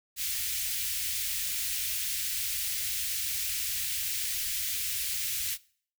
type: band-stop noise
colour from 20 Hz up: white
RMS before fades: -32 dBFS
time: 0.16-5.58 s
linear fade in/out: 50 ms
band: 100 to 2000 Hz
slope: 24 dB/octave
effects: noise-tail reverb RT60 0.5 s tail -21 dB re dry